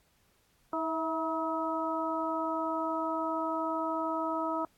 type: harmonic tone with a mistuned harmonic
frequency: 319.9 Hz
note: D#4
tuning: 48 cents sharp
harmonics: 1 / 2 / 3 / 4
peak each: -35 / -35 / -35 / -35 dBFS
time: 0.73-4.65 s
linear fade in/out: 2 ms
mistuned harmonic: 2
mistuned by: +35 cents
effects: pink hiss -69 dBFS RMS until 4.77 s + AAC 64 kbps